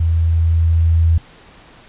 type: tone with level ramp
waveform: sine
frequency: 82.41 Hz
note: E2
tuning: in tune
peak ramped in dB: -12 to -9 dBFS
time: 0-1.18 s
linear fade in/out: 5 ms
effects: pink hiss -44 dBFS RMS until 1.88 s + resampled to 8000 Hz